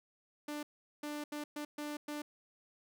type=tone bursts at uneven times; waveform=sawtooth; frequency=296.1 Hz; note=D4; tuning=14 cents sharp; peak=-35 dBFS; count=6; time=0.48-0.63 / 1.03-1.24 / 1.32-1.44 / 1.56-1.65 / 1.78-1.97 / 2.08-2.22 s; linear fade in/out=5 ms; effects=none